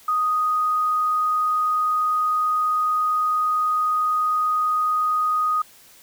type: tone with quantisation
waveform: sine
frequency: 1244.5 Hz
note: D#6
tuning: in tune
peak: -18 dBFS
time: 0.08-5.62 s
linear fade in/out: 5 ms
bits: 8
effects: white hiss -50 dBFS RMS until 6.02 s